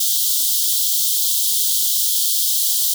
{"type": "high-pass noise", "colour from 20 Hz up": "white", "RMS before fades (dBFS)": -18, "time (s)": [0, 2.94], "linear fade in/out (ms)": 5, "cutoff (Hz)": 3100, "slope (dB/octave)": 96, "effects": []}